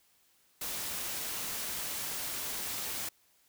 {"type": "noise", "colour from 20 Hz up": "white", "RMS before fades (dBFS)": -37, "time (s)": [0.61, 3.09], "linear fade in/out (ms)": 5, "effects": ["white hiss -68 dBFS RMS until 3.48 s"]}